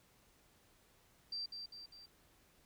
sine tone with echo, 4694 Hz, D8, 2 cents flat, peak -39 dBFS, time 1.32-1.46 s, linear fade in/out 5 ms, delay 200 ms, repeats 3, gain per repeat -5 dB, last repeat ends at 2.06 s, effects pink hiss -69 dBFS RMS until 2.65 s

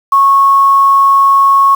sine tone with quantisation, 1100 Hz, C#6, 14 cents flat, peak -4 dBFS, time 0.12-1.75 s, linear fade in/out 5 ms, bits 5, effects none

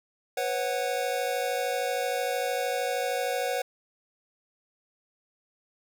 square chord, B suspended second, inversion none, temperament equal with one note detuned, 493.9 / 547 / 740 Hz, B4 / C#5 / F#5, 0 / -23 / 0 cents, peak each -32 dBFS, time 0.37-3.62 s, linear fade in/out 5 ms, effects none

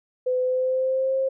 sine tone with pitch glide, 506 to 532.1 Hz, B4 to C5, +42 to +29 cents, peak -20 dBFS, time 0.26-1.29 s, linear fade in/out 10 ms, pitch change +87 cents, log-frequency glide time 0.4-1.16 s, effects none

